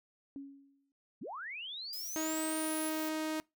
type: tone with exponential decay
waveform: sine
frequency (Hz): 277.2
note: C#4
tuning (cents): 0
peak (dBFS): -39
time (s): 0.36-0.92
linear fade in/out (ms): 1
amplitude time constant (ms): 120
type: linear sweep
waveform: sine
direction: up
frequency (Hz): 143.2 to 11175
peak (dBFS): -40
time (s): 1.21-2.9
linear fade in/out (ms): 10
type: noise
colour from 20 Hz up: violet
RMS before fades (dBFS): -45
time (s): 1.93-3.09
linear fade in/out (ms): 0
type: tone with pitch glide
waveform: sawtooth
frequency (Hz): 315.6 to 312.7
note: D#4 to D#4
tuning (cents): +25 to +9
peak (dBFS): -30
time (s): 2.16-3.4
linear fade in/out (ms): 0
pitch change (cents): -16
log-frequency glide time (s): 2.36-3.23
effects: noise-tail reverb RT60 0.2 s tail -24 dB re dry

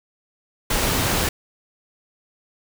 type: noise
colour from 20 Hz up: pink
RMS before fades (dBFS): -21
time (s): 0.7-1.29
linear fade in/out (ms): 5
effects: none

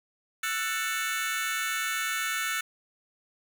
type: chord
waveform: sawtooth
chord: F# minor seventh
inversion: third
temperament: just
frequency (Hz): 1332 / 1480 / 1776 / 2220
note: E6 / F#6 / A6 / C#7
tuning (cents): +18 / 0 / +16 / +2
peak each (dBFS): -30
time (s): 0.43-2.61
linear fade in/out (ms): 5
effects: none

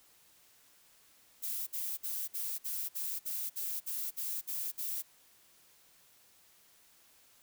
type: noise bursts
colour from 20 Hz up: violet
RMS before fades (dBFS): -37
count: 12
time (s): 1.42-5.025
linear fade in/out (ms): 20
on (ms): 250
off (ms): 55
effects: white hiss -64 dBFS RMS until 7.42 s

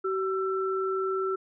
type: tone pair together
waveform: sine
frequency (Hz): 381.4 / 1337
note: G4 / E6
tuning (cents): -47 / +24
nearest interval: octave + minor seventh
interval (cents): 2171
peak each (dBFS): -27 / -31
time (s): 0.04-1.36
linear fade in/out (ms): 10
effects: none

